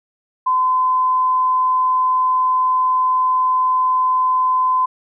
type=tone; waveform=sine; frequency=1022 Hz; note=C6; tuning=41 cents flat; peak=-13 dBFS; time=0.46-4.86 s; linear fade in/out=10 ms; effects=none